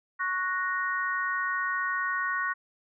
sine chord, F# major, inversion second, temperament equal with one note detuned, 1108.7 / 1474 / 1864.7 Hz, C#6 / F#6 / A#6, 0 / -7 / 0 cents, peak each -31 dBFS, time 0.19-2.54 s, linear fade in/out 20 ms, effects none

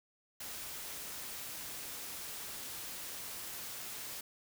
white noise, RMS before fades -44 dBFS, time 0.4-4.21 s, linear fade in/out 5 ms, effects none

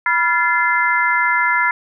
harmonic tone with a mistuned harmonic, 345.7 Hz, F4, 18 cents flat, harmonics 3 / 4 / 5 / 6, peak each -19 / -19 / -19 / -19 dBFS, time 0.06-1.71 s, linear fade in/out 2 ms, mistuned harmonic 3, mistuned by -100 cents, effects none

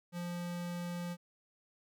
square tone, 174.61 Hz, F3, in tune, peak -38 dBFS, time 0.12-1.17 s, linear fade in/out 50 ms, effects none

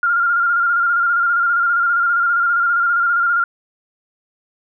sine tone with vibrato, 1400 Hz, F6, 4 cents sharp, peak -13 dBFS, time 0.03-3.44 s, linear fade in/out 2 ms, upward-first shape square, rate 15 Hz, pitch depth 30 cents each way, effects none

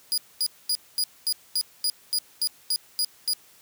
sawtooth tone bursts, 4898 Hz, D#8, 28 cents flat, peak -19 dBFS, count 12, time 0.12-3.334 s, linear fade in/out 0 ms, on 57 ms, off 230 ms, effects white hiss -55 dBFS RMS until 3.61 s + high-pass 60 Hz 12 dB/octave

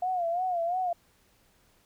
sine tone with vibrato, 707 Hz, F5, 21 cents sharp, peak -26 dBFS, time 0.02-0.93 s, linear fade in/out 5 ms, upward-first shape sine, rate 2.9 Hz, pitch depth 97 cents each way, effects pink hiss -65 dBFS RMS until 1.85 s

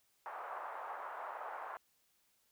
white band-pass noise, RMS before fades -45 dBFS, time 0.26-1.77 s, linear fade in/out 0 ms, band 640 to 1200 Hz, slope 24 dB/octave, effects white hiss -75 dBFS RMS until 2.51 s

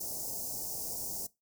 white band-stop noise, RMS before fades -38 dBFS, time 0-1.27 s, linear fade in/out 10 ms, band 840 to 5100 Hz, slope 48 dB/octave, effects noise-tail reverb RT60 0.2 s tail -20 dB re dry

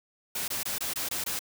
white noise bursts, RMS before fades -32 dBFS, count 7, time 0.35-1.392 s, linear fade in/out 5 ms, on 130 ms, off 22 ms, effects none

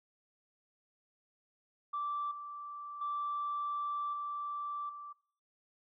sine tone with level steps, 1168 Hz, D6, 10 cents flat, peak -33 / -42 / -33 / -36 / -44 dBFS, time 1.93-5.13 s, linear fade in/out 10 ms, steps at 2.31 / 3.01 / 4.13 / 4.89 s, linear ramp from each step 5 ms, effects noise-tail reverb RT60 0.5 s tail -21 dB re dry + tanh soft clip ceiling -29 dBFS

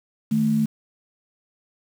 sine tone pair together, 155.56 / 220 Hz, D#3 / A3, 0 / 0 cents, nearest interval tritone, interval 600 cents, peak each -25 / -18 dBFS, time 0.31-0.66 s, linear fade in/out 10 ms, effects 7-bit

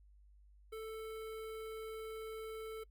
square tone with notch filter, 441 Hz, A4, 4 cents sharp, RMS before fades -45 dBFS, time 0.72-2.84 s, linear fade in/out 10 ms, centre 6100 Hz, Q 0.85, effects noise-tail reverb RT60 0.1 s tail -23 dB re dry + added 50 Hz sine -60 dBFS peak until 2.9 s

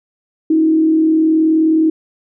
sine tone with frequency modulation, 318.2 Hz, D#4, 39 cents sharp, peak -9 dBFS, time 0.5-1.9 s, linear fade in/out 5 ms, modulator 39.4 Hz, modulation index 0.34, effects none

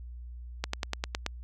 slowing click train, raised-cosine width 0.2 ms, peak -12 dBFS, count 7, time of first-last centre 0.64-1.263 s, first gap 94 ms, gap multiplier 1.04, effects added 60 Hz sine -40 dBFS peak until 1.43 s

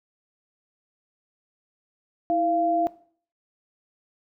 sine tone pair together, 325.6 / 690 Hz, E4 / F5, -21 / -21 cents, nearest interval octave + minor second, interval 1300 cents, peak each -26 / -21 dBFS, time 2.3-2.87 s, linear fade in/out 0 ms, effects noise-tail reverb RT60 0.5 s tail -18 dB re dry

